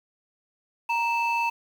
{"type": "tone pair together", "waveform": "sine", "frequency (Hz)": [933.5, 2637], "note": ["A#5", "E7"], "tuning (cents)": [2, 0], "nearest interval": "octave + tritone", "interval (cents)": 1798, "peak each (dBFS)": [-22, -25], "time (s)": [0.89, 1.5], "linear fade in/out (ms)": 10, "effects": ["tanh soft clip ceiling -19 dBFS", "8-bit"]}